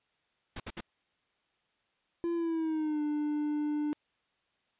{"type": "noise bursts", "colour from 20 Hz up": "pink", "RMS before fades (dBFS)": -39, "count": 3, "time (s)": [0.56, 0.808], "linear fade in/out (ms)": 5, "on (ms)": 40, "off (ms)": 64}
{"type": "tone with pitch glide", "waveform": "triangle", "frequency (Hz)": [340.2, 297.9], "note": ["F4", "D4"], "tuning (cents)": [-45, 25], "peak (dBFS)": -27, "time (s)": [2.24, 3.93], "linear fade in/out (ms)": 0, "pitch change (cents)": -230, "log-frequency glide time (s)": [2.34, 3.02]}
{"effects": ["white hiss -75 dBFS RMS until 4.79 s", "resampled to 8000 Hz"]}